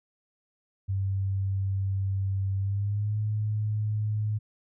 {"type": "tone with pitch glide", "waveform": "sine", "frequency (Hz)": [97.1, 106.5], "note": ["G2", "G#2"], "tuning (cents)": [-16, 44], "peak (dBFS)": -25, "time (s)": [0.88, 4.39], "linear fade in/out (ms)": 20, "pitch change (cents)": 160, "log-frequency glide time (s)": [2.57, 3.18], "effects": []}